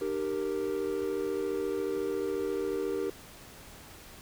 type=chord; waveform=triangle; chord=Eb major; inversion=none; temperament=equal with one note detuned; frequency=303.8 / 392 / 466.2 Hz; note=Eb4 / G4 / Bb4; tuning=-41 / 0 / 0 cents; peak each=-35 / -30 / -32 dBFS; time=0.01-3.1 s; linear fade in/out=5 ms; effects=pink hiss -50 dBFS RMS until 4.21 s